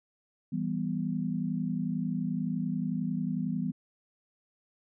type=chord; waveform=sine; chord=E minor; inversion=none; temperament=equal; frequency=164.81 / 196 / 246.9 Hz; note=E3 / G3 / B3; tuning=0 / 0 / 0 cents; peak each=-33 dBFS; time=0.52-3.72 s; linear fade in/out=10 ms; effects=none